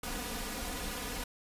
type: noise with comb filter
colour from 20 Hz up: pink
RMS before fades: -38 dBFS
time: 0.03-1.24 s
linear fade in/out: 5 ms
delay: 4.1 ms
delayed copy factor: +1
effects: resampled to 32000 Hz